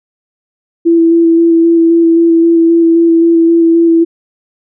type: tone with vibrato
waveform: sine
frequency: 333.1 Hz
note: E4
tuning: 18 cents sharp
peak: -4 dBFS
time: 0.85-4.05 s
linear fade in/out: 20 ms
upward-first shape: square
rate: 3.8 Hz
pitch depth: 12 cents each way
effects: none